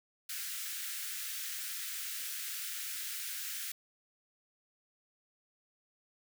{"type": "high-pass noise", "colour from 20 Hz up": "white", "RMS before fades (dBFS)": -40, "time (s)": [0.29, 3.72], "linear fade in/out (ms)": 5, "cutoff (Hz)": 1400, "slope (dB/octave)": 48, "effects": []}